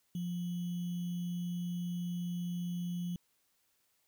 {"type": "tone with sample-and-hold", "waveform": "sine", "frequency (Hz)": 175.3, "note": "F3", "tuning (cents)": 7, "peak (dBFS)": -34, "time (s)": [0.15, 3.16], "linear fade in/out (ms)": 2, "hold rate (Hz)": 3150, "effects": ["white hiss -75 dBFS RMS until 4.07 s"]}